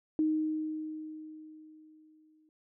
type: tone with exponential decay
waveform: sine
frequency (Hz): 311.1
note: D#4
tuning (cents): 0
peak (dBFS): -24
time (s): 0.19-2.49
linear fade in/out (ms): 1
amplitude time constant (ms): 500
effects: none